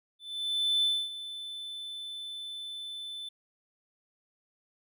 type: tone with ADSR envelope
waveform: triangle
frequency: 3520 Hz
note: A7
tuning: in tune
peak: -21 dBFS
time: 0.19-3.29 s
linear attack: 640 ms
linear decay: 260 ms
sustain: -15 dB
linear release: 6 ms
effects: tanh soft clip ceiling -17 dBFS

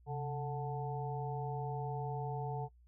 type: harmonic tone with a mistuned harmonic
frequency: 146.83 Hz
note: D3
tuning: in tune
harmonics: 1 / 3 / 5 / 6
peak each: -38 / -43 / -43 / -45 dBFS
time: 0.06-2.69 s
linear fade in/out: 50 ms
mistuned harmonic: 1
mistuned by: -140 cents
effects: noise-tail reverb RT60 0.1 s tail -20 dB re dry + added 60 Hz sine -60 dBFS peak until 2.87 s

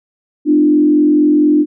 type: tone with frequency modulation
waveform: sine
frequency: 299.3 Hz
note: D4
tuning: 33 cents sharp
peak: -7 dBFS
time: 0.45-1.66 s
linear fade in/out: 50 ms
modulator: 44.3 Hz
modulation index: 0.65
effects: none

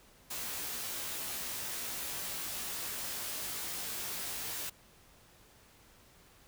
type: noise with comb filter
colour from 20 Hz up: white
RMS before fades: -39 dBFS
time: 0.3-4.7 s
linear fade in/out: 10 ms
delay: 17 ms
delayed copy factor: +1
effects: pink hiss -61 dBFS RMS until 6.47 s

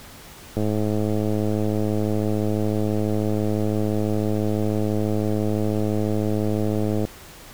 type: click train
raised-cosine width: 2 ms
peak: -11 dBFS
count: 688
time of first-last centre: 0.57-7.051 s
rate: 106 Hz
effects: pink hiss -43 dBFS RMS until 7.53 s

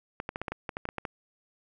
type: clicks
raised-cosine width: 0.5 ms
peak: -18 dBFS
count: 12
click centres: 0.201 / 0.291 / 0.359 / 0.416 / 0.482 / 0.52 / 0.692 / 0.769 / 0.854 / 0.889 / 0.983 / 1.052 s
effects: none

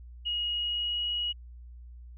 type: tone with pitch glide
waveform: sine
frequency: 2886 to 2904 Hz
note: F#7 to F#7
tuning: -44 to -33 cents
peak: -28 dBFS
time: 0.25-1.33 s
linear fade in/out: 20 ms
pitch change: +11 cents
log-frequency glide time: 0.51-1.06 s
effects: added 60 Hz sine -44 dBFS peak until 2.17 s

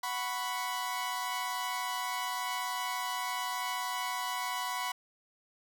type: chord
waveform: sawtooth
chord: F# suspended fourth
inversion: none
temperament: equal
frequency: 740 / 987.8 / 1108.7 Hz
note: F#5 / B5 / C#6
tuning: 0 / 0 / 0 cents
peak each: -36 / -31 / -36 dBFS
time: 0.03-4.92 s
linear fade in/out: 5 ms
effects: none

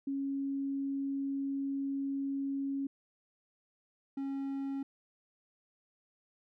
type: tone pair in turn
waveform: sine / triangle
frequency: 275.4 / 273.9 Hz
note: C#4 / C#4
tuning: -11 / -21 cents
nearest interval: unison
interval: 10 cents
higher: first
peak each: -32 / -32 dBFS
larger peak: neither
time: 0.07-2.87 / 4.17-4.83 s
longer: first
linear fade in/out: 5 ms
effects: none

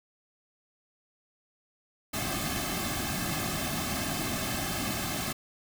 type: noise with comb filter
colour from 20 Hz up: pink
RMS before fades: -32 dBFS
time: 2.13-5.33 s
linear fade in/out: 10 ms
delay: 2.1 ms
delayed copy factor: -0.85
effects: none

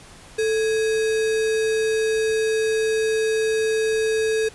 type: tone with sample-and-hold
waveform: sine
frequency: 440 Hz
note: A4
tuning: in tune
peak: -18 dBFS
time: 0.38-4.49 s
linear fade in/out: 10 ms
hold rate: 2100 Hz
effects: pink hiss -45 dBFS RMS until 4.54 s + resampled to 24000 Hz

